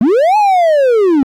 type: linear two-way sweep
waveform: triangle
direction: up then down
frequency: 200 to 864 to 257.5 Hz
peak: -5 dBFS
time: 0.01-1.23 s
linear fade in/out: 2 ms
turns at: 0.37 s
effects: AAC 64 kbps